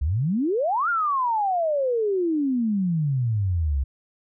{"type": "exponential two-way sweep", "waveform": "sine", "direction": "up then down", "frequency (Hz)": [64.4, 1441, 64.4], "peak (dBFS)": -20, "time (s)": [0.01, 3.84], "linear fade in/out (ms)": 10, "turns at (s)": 0.89, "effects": []}